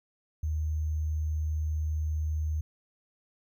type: tone with sample-and-hold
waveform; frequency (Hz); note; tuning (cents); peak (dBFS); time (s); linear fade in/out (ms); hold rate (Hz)
sine; 77.5; D#2; -6; -27; 0.43-2.61; 5; 6300
effects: none